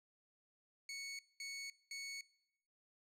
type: tone bursts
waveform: 20% pulse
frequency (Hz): 2217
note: C#7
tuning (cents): 0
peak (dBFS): -39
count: 3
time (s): 0.89-2.21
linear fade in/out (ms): 2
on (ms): 300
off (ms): 210
effects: noise-tail reverb RT60 0.9 s tail -23 dB re dry + low-pass 11000 Hz 12 dB/octave